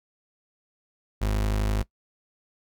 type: tone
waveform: 35% pulse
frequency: 51.91 Hz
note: G#1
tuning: in tune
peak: -21 dBFS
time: 1.21-1.83 s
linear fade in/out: 10 ms
effects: noise-tail reverb RT60 0.1 s tail -20 dB re dry